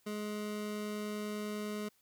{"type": "tone", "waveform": "25% pulse", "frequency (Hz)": 210, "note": "G#3", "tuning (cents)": 19, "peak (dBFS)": -33, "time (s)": [0.06, 1.89], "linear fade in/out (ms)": 10, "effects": ["white hiss -71 dBFS RMS until 2.01 s"]}